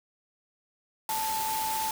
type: tone in noise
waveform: sine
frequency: 879 Hz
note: A5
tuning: 2 cents flat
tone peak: -29 dBFS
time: 1.09-1.91 s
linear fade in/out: 2 ms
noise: white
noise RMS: -34 dBFS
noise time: 1.09-1.91 s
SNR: +2 dB
effects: none